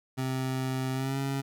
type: tone with pitch glide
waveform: 25% pulse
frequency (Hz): 130.81 to 136.84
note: C3 to C#3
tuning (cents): 0 to -22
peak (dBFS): -25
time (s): 0.17-1.42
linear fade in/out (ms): 20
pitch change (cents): +78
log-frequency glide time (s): 0.93-1.18
effects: none